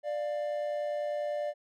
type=tone pair together; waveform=triangle; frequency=591 / 701.1 Hz; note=D5 / F5; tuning=+11 / +7 cents; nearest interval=minor third; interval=296 cents; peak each=-29 / -37 dBFS; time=0.03-1.54 s; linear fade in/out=50 ms; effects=none